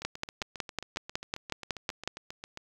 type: two click trains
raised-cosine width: 0.2 ms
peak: -13 / -23 dBFS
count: 12 / 20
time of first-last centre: 0.05-2.076 / 0.02-2.574 s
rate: 5.43 / 7.44 Hz
effects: 8-bit